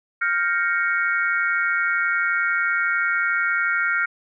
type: chord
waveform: sine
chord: G half-diminished seventh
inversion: third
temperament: equal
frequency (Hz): 1396.9 / 1568 / 1864.7 / 2217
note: F6 / G6 / Bb6 / Db7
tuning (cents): 0 / 0 / 0 / 0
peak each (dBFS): -21 / -27 / -26 / -27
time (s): 0.21-4.06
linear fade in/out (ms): 10
effects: none